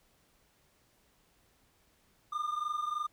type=tone pair together; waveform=triangle; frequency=1200 / 1223.1 Hz; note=D6 / D#6; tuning=+37 / -30 cents; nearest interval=unison; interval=33 cents; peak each=-32 / -35 dBFS; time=2.32-3.07 s; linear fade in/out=10 ms; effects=pink hiss -69 dBFS RMS until 3.12 s